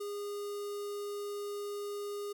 square tone with notch filter, 408.6 Hz, G#4, 28 cents flat, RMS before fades -39 dBFS, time 0-2.33 s, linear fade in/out 10 ms, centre 2200 Hz, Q 1.1, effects none

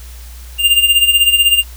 square tone with tremolo, 2801 Hz, F7, 4 cents sharp, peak -6 dBFS, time 0.58-1.64 s, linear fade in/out 50 ms, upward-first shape sine, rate 16 Hz, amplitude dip 70%, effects added 60 Hz sine -30 dBFS peak until 1.76 s + white hiss -40 dBFS RMS until 1.76 s

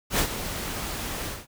pink noise with ADSR envelope, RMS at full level -21 dBFS, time 0.1-1.47 s, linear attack 89 ms, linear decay 80 ms, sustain -11 dB, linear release 210 ms, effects none

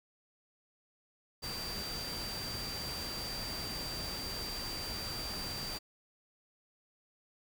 sine tone in noise, 4699 Hz, D8, in tune, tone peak -40 dBFS, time 1.42-5.79 s, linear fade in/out 20 ms, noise pink, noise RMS -42 dBFS, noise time 1.42-5.79 s, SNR -1 dB, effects none

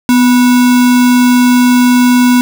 sine tone with sample-and-hold, 248 Hz, B3, 7 cents sharp, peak -4 dBFS, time 0.09-2.41 s, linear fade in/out 0 ms, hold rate 1225 Hz, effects none

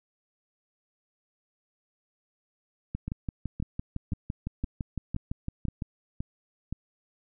two click trains, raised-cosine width 5 ms, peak -20 / -19 dBFS, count 8 / 18, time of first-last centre 3.08-6.726 / 2.95-5.822 s, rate 1.92 / 5.92 Hz, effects none

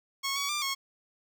10% pulse tone with pitch steps, 1097 / 1127 / 1189 / 1093 Hz, C#6 / C#6 / D6 / C#6, -18 / +28 / +21 / -25 cents, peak -21 dBFS, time 0.23-0.75 s, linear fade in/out 20 ms, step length 130 ms, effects none

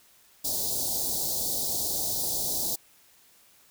white band-stop noise, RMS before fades -29 dBFS, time 0.44-2.76 s, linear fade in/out 10 ms, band 840 to 3900 Hz, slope 48 dB/octave, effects white hiss -59 dBFS RMS until 3.7 s

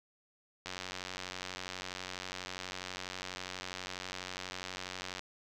click train, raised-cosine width 0.2 ms, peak -22 dBFS, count 419, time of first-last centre 0.66-5.194 s, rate 92.2 Hz, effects none

